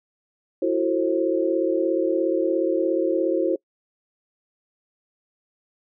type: chord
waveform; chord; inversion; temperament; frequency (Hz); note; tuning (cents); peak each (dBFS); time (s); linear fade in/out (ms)
sine; F# half-diminished seventh; third; just; 333 / 370 / 444 / 532.8; E4 / F#4 / A4 / C5; +18 / 0 / +16 / +31; -23 / -24 / -29 / -24; 0.62-3.56; 5
effects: noise-tail reverb RT60 0.1 s tail -25 dB re dry